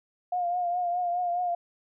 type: tone with vibrato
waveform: sine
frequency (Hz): 708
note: F5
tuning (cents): +23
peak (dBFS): -25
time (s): 0.32-1.55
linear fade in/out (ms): 5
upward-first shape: triangle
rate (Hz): 4.8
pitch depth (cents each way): 47
effects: none